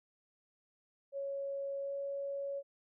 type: tone with pitch glide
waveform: sine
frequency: 554.4 to 557.9 Hz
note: C#5 to C#5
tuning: 0 to +11 cents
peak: -36 dBFS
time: 1.12-2.63 s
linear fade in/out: 50 ms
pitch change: +11 cents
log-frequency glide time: 1.81-1.93 s
effects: none